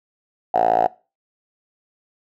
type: tone with band-pass filter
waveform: 5% pulse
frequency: 56.4 Hz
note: A1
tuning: 44 cents sharp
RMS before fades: -17 dBFS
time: 0.54-0.87 s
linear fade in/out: 5 ms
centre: 740 Hz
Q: 9.8
effects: noise-tail reverb RT60 0.3 s tail -21 dB re dry